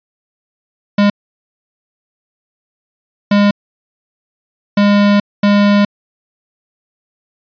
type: tone bursts at uneven times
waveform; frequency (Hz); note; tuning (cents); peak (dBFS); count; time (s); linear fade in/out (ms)
square; 203.8; G#3; -32; -8; 4; 0.98-1.1 / 3.31-3.51 / 4.77-5.2 / 5.43-5.85; 5
effects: resampled to 11025 Hz